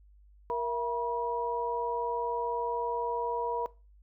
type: tone cluster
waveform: sine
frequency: 469.2 / 671 / 964 Hz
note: A#4 / E5 / B5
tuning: +11 / +31 / -42 cents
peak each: -32 / -40 / -31 dBFS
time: 0.5-3.66 s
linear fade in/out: 0 ms
effects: noise-tail reverb RT60 0.3 s tail -20 dB re dry + added 50 Hz sine -55 dBFS peak until 4.02 s